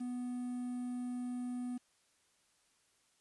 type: tone with quantisation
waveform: triangle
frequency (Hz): 246.9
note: B3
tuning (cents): 0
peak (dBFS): -35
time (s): 0-1.78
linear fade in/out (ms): 10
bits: 10
effects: white hiss -73 dBFS RMS until 3.2 s + resampled to 24000 Hz